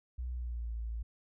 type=tone with pitch glide; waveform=sine; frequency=61.74 to 56.29 Hz; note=B1 to A1; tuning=0 to +40 cents; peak=-35 dBFS; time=0.18-1.03 s; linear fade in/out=10 ms; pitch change=-160 cents; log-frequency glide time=0.32-0.76 s; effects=none